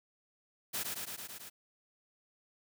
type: noise with echo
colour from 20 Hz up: white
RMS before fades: -36 dBFS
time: 0.73-0.84 s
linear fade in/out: 20 ms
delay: 110 ms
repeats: 6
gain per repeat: -2 dB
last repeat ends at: 1.5 s
effects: none